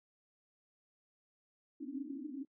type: band-pass noise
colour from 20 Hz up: white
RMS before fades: -43 dBFS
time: 1.8-2.45 s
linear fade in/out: 5 ms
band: 260 to 300 Hz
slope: 96 dB/octave
effects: noise-tail reverb RT60 0.1 s tail -26 dB re dry